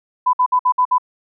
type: tone bursts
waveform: sine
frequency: 1001 Hz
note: B5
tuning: 23 cents sharp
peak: -11 dBFS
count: 6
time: 0.26-0.983 s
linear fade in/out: 10 ms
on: 73 ms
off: 57 ms
effects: none